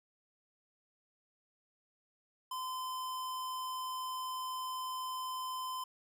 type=tone; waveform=square; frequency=1026 Hz; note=C6; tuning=34 cents flat; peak=-38 dBFS; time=2.51-5.84 s; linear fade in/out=5 ms; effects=none